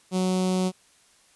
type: tone with notch filter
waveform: sawtooth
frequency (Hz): 185.1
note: F#3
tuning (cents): +1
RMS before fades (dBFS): -24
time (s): 0.11-0.72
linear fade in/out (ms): 50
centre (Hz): 1700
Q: 0.73
effects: white hiss -59 dBFS RMS until 1.35 s + resampled to 24000 Hz